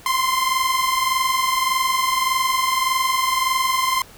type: tone pair together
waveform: sawtooth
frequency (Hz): 1032.3 / 1054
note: C6 / C6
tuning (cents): -24 / +12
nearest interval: unison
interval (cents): 36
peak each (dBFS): -17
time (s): 0.06-4.02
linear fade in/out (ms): 2
effects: pink hiss -45 dBFS RMS until 4.17 s